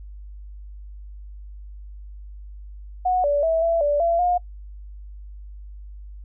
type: tone with pitch steps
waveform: sine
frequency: 733 / 577 / 652 / 668 / 582 / 677 / 713 Hz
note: F#5 / D5 / E5 / E5 / D5 / E5 / F5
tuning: -16 / -31 / -19 / +23 / -16 / +46 / +36 cents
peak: -17 dBFS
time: 3.05-4.38 s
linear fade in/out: 10 ms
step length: 190 ms
effects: noise-tail reverb RT60 0.1 s tail -25 dB re dry + added 50 Hz sine -36 dBFS peak until 6.24 s